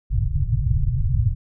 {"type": "low-pass noise", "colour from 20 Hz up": "white", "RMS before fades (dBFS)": -20, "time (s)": [0.1, 1.35], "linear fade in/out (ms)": 20, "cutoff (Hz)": 140, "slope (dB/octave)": 96, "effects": []}